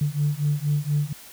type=beating tone pair; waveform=sine; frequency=144.6 / 148.8 Hz; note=D3 / D3; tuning=-27 / +23 cents; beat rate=4.2 Hz; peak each=-23 dBFS; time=0.01-1.13 s; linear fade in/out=5 ms; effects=tanh soft clip ceiling -14 dBFS + white hiss -45 dBFS RMS until 1.32 s

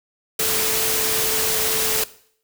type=tone in noise; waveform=sine; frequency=440 Hz; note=A4; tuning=in tune; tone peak=-28 dBFS; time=0.39-2.04 s; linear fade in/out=5 ms; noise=white; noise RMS=-21 dBFS; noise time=0.39-2.04 s; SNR=-10 dB; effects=noise-tail reverb RT60 0.6 s tail -18 dB re dry

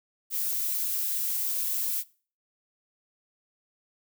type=noise; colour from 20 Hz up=violet; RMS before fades=-29 dBFS; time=0.3-2.04 s; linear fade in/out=50 ms; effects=noise-tail reverb RT60 0.4 s tail -21 dB re dry

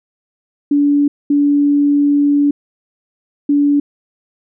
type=tone bursts at uneven times; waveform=sine; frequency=287.8 Hz; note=D4; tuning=35 cents flat; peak=-9 dBFS; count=3; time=0.71-1.08 / 1.3-2.51 / 3.49-3.8 s; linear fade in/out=5 ms; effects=none

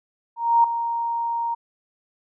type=tone with ADSR envelope; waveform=sine; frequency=932.3 Hz; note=A#5; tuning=in tune; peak=-11 dBFS; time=0.36-1.55 s; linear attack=280 ms; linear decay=3 ms; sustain=-11 dB; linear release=14 ms; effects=none

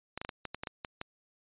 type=clicks; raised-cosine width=0.3 ms; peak=-21 dBFS; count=10; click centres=0.176 / 0.215 / 0.249 / 0.292 / 0.453 / 0.546 / 0.635 / 0.672 / 0.848 / 1.014 s; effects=resampled to 8000 Hz

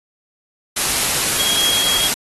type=tone in noise; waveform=sine; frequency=3282 Hz; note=G#7; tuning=21 cents flat; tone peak=-18 dBFS; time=1.39-2.08 s; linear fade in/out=10 ms; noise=white; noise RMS=-18 dBFS; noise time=0.76-2.14 s; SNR=-3 dB; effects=AAC 32 kbps

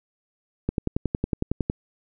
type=click train; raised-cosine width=3 ms; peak=-10 dBFS; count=12; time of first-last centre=0.69-1.699 s; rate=10.9 Hz; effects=none

